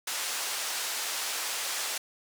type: band-pass noise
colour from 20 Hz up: white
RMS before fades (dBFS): -33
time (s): 0.07-1.98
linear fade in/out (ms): 5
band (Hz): 580 to 8700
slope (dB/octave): 12
effects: none